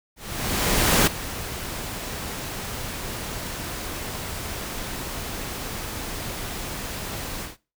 pink noise with ADSR envelope, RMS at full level -17 dBFS, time 0.16-7.57 s, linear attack 910 ms, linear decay 8 ms, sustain -15 dB, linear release 160 ms, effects noise-tail reverb RT60 0.3 s tail -20 dB re dry

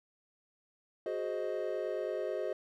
triangle chord, Ab dominant seventh, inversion third, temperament equal with one note detuned, 370 / 419.4 / 523.3 / 622.3 Hz, Gb4 / Ab4 / C5 / Eb5, 0 / +17 / 0 / 0 cents, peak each -37 / -37 / -37 / -36 dBFS, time 1.06-2.53 s, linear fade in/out 2 ms, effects none

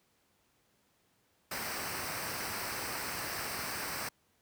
pink noise with comb filter, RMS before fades -38 dBFS, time 1.51-4.09 s, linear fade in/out 5 ms, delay 0.29 ms, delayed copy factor -0.6, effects pink hiss -72 dBFS RMS until 4.41 s + high-pass 80 Hz 12 dB/octave

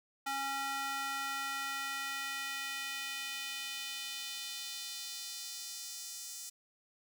square tone with high-pass filter sweep, 274.2 Hz, C#4, 19 cents flat, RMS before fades -40 dBFS, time 0.26-6.5 s, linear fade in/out 10 ms, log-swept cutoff 960 to 6400 Hz, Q 1.5, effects none

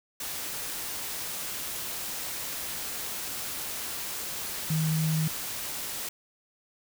sine tone in noise, 157.7 Hz, D#3, 24 cents sharp, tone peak -24 dBFS, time 4.7-5.28 s, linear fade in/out 5 ms, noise white, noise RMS -35 dBFS, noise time 0.2-6.09 s, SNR +8 dB, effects none

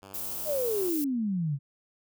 5% pulse tone with vibrato, 97.8 Hz, G2, 4 cents flat, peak -35 dBFS, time 0.02-0.9 s, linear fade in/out 5 ms, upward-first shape triangle, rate 8.3 Hz, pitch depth 9 cents each way
violet noise, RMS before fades -35 dBFS, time 0.14-1.04 s, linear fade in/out 0 ms
sine exponential sweep, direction down, 634 to 133.6 Hz, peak -26 dBFS, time 0.45-1.59 s, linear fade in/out 50 ms
effects none

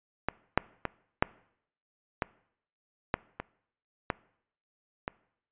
clicks, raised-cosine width 0.5 ms, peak -12 / -6 / -14 / -6 / -12 / -10 / -19 / -12 / -17 dBFS, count 9, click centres 0.286 / 0.576 / 0.853 / 1.225 / 2.222 / 3.141 / 3.4 / 4.102 / 5.079 s, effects noise-tail reverb RT60 0.7 s tail -22 dB re dry + resampled to 8000 Hz

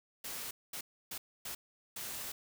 white noise bursts at uneven times, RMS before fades -42 dBFS, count 5, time 0.24-0.51 / 0.73-0.81 / 1.11-1.18 / 1.45-1.55 / 1.96-2.32 s, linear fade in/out 5 ms, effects none

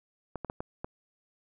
clicks, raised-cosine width 1 ms, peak -21 dBFS, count 5, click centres 0.357 / 0.447 / 0.499 / 0.605 / 0.845 s, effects none

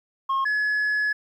sine tone pair in turn, 1078 / 1698.9 Hz, C#6 / G#6, -49 / +39 cents, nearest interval minor sixth, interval 788 cents, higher second, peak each -18 dBFS, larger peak neither, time 0.29-0.45 / 0.45-1.13 s, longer second, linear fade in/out 10 ms, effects tanh soft clip ceiling -20 dBFS + 10-bit

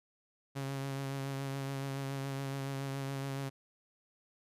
sawtooth tone with vibrato, 136.8 Hz, C#3, 23 cents flat, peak -32 dBFS, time 0.55-3.5 s, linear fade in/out 20 ms, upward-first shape triangle, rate 7.1 Hz, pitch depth 26 cents each way, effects resampled to 32000 Hz

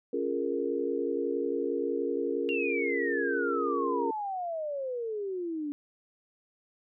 sine chord, Bb minor seventh, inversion first, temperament equal, 277.2 / 349.2 / 415.3 / 466.2 Hz, Db4 / F4 / Ab4 / Bb4, 0 / 0 / 0 / 0 cents, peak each -34 / -34 / -33 / -32 dBFS, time 0.13-4.11 s, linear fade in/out 5 ms
sine exponential sweep, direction down, 2800 to 285 Hz, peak -31 dBFS, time 2.49-5.72 s, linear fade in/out 0 ms
effects none

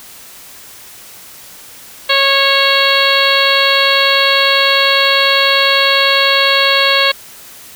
harmonic tone, 550 Hz, C#5, 14 cents flat, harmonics 1 / 2 / 3 / 4 / 5 / 6 / 7 / 8, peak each -17 / -17 / -17 / -17 / -17 / -17 / -17 / -17 dBFS, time 2.09-7.12 s, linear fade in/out 10 ms, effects white hiss -36 dBFS RMS until 7.75 s

